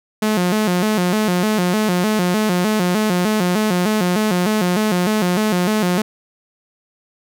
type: tone with vibrato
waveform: sawtooth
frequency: 196 Hz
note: G3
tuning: in tune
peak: -11 dBFS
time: 0.22-6.02 s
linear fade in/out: 5 ms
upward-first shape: square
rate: 3.3 Hz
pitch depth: 160 cents each way
effects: none